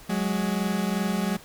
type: tone pair together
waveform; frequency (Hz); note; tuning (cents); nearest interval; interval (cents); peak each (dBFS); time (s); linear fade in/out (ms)
40% pulse; 185 / 207.7; F#3 / G#3; 0 / 0; major second; 200; -26 / -26; 0.09-1.37; 10
effects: pink hiss -48 dBFS RMS until 1.44 s